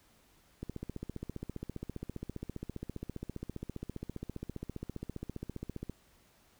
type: click train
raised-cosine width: 3 ms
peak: -26 dBFS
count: 80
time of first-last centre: 0.63-5.897 s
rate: 15 Hz
effects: pink hiss -66 dBFS RMS until 6.59 s